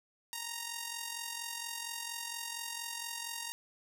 5% pulse tone with amplitude modulation, 932.3 Hz, A#5, in tune, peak -24 dBFS, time 0.33-3.52 s, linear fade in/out 0 ms, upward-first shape sine, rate 44.3 Hz, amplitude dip 55%, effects none

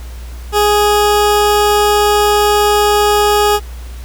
20% pulse tone, 415.3 Hz, G#4, in tune, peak -4 dBFS, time 0.52-3.6 s, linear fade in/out 50 ms, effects added 60 Hz sine -25 dBFS peak until 4.04 s + pink hiss -39 dBFS RMS until 4.04 s

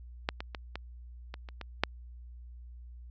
clicks, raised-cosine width 0.3 ms, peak -12 / -21 / -21 / -21 / -24 / -30 / -24 / -8 dBFS, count 8, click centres 0.289 / 0.405 / 0.548 / 0.756 / 1.341 / 1.488 / 1.613 / 1.836 s, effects added 60 Hz sine -45 dBFS peak until 3.1 s + resampled to 16000 Hz

